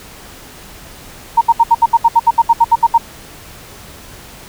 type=tone bursts; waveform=sine; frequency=926 Hz; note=A#5; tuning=12 cents flat; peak=-4 dBFS; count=15; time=1.37-2.981 s; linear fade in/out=10 ms; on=43 ms; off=69 ms; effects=pink hiss -36 dBFS RMS until 4.48 s